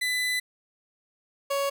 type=tone pair in turn; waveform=30% pulse; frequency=2000 / 557.7 Hz; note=B6 / C#5; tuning=+21 / +10 cents; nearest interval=octave + minor seventh; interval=2211 cents; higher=first; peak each=-22 dBFS; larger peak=neither; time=0.01-0.4 / 1.5-1.7 s; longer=first; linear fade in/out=10 ms; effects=none